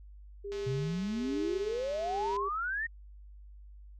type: tone with tremolo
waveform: sine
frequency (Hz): 402.2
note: G4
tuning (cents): +44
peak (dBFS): -33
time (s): 0.44-2.49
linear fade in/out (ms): 10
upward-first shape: sine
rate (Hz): 1.2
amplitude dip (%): 90
type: click train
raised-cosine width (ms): 0.2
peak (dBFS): -31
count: 396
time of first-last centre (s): 0.52-2.366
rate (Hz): 214
type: exponential sweep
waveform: sine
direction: up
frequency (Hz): 122.6 to 1885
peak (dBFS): -31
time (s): 0.66-2.87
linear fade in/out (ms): 10
effects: added 50 Hz sine -48 dBFS peak until 3.99 s